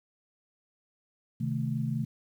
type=chord; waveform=sine; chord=A diminished; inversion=first; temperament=equal; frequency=130.81 / 155.56 / 220 Hz; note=C3 / Eb3 / A3; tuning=0 / 0 / 0 cents; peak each=-31 / -33 / -33 dBFS; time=1.4-2.05 s; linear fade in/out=10 ms; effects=10-bit